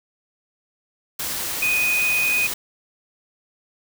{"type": "tone in noise", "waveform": "sine", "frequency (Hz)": 2489, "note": "D#7", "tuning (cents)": 0, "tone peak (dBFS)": -18, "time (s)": [1.62, 2.47], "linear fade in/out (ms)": 5, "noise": "white", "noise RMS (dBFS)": -27, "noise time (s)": [1.19, 2.54], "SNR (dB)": 6, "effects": []}